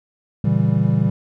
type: chord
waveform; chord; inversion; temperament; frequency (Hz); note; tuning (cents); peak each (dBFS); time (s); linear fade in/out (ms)
triangle; A# diminished seventh; none; equal with one note detuned; 116.54 / 140.77 / 164.81 / 196; A#2 / C#3 / E3 / G3; 0 / +27 / 0 / 0; -18; 0.44-1.1; 5
effects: none